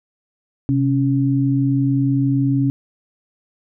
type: tone pair together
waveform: sine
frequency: 130.81 / 277.2 Hz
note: C3 / C#4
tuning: 0 / 0 cents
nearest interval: octave + minor second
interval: 1300 cents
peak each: -17 dBFS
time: 0.69-2.7 s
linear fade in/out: 0 ms
effects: none